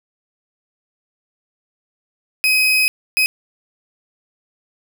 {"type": "tone bursts at uneven times", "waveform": "35% pulse", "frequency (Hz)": 2524, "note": "D#7", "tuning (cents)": 24, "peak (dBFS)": -11, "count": 2, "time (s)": [[2.44, 2.88], [3.17, 3.26]], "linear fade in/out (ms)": 0, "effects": []}